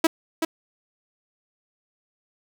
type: tone with echo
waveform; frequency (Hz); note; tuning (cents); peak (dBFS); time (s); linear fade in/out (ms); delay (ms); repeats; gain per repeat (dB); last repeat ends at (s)
sawtooth; 324.6; E4; -27; -11; 0.04-0.07; 5; 380; 1; -6; 0.45
effects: none